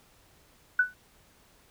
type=tone with exponential decay; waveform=sine; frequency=1488 Hz; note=F#6; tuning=9 cents sharp; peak=-16 dBFS; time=0.79-0.94 s; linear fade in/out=5 ms; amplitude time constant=31 ms; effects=pink hiss -61 dBFS RMS until 1.7 s